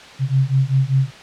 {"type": "beating tone pair", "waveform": "sine", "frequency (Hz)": [131.6, 136.7], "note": ["C3", "C#3"], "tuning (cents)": [10, -24], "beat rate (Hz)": 5.1, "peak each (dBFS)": -17, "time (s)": [0.19, 1.11], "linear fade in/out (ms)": 50, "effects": ["white hiss -39 dBFS RMS until 1.22 s", "low-pass 4000 Hz 12 dB/octave"]}